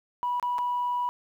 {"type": "tone with dropouts", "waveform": "sine", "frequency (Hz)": 978, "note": "B5", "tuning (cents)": -17, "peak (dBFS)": -24, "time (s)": [0.23, 1.09], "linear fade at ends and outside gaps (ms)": 0, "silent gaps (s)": [[0.398, 0.427], [0.583, 0.588]], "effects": ["tanh soft clip ceiling -21 dBFS", "10-bit"]}